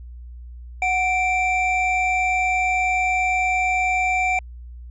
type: tone pair together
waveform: triangle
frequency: 739 / 2346 Hz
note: F#5 / D7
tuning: -2 / -2 cents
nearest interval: octave + minor sixth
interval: 2000 cents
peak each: -19 / -19 dBFS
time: 0.82-4.39 s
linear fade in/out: 2 ms
effects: added 60 Hz sine -35 dBFS peak until 4.9 s + resampled to 24000 Hz